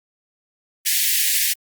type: high-pass noise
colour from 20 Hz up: white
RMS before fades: -19 dBFS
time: 0.85-1.54 s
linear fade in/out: 20 ms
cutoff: 1700 Hz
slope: 96 dB/octave
effects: Opus 32 kbps